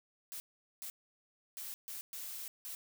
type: noise bursts at uneven times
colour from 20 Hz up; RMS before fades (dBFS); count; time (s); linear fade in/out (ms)
blue; -44; 6; 0.32-0.4 / 0.82-0.9 / 1.57-1.74 / 1.88-2.01 / 2.13-2.48 / 2.65-2.75; 0
effects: none